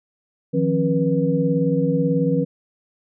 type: tone cluster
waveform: sine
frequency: 157.5 / 175.8 / 270 / 484.3 Hz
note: D#3 / F3 / C#4 / B4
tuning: +21 / +12 / -45 / -34 cents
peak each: -22 dBFS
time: 0.53-2.45 s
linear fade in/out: 20 ms
effects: none